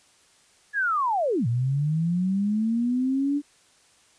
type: linear two-way sweep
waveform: sine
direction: down then up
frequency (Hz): 1721 to 113.9 to 292.6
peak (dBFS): -21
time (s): 0.73-3.42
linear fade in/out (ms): 50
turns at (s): 1.47
effects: white hiss -59 dBFS RMS until 4.18 s + resampled to 22050 Hz